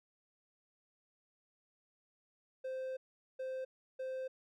triangle tone bursts at uneven times, 521 Hz, C5, 7 cents flat, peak -36 dBFS, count 3, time 2.64-2.97 / 3.39-3.65 / 3.99-4.28 s, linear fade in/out 10 ms, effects none

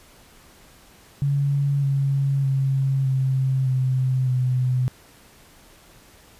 sine tone with pitch steps, 140.9 / 138 / 135.16 / 132.38 / 129.65 / 126.99 Hz, C#3 / C#3 / C#3 / C3 / C3 / B2, +29 / -7 / -43 / +21 / -15 / +49 cents, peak -18 dBFS, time 1.22-4.88 s, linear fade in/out 0 ms, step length 610 ms, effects pink hiss -51 dBFS RMS until 6.39 s + resampled to 32000 Hz

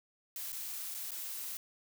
blue noise with dropouts, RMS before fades -41 dBFS, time 0.36-1.57 s, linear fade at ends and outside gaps 1 ms, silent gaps 0.521-0.527 / 0.943-0.947 / 1.108-1.117 s, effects none

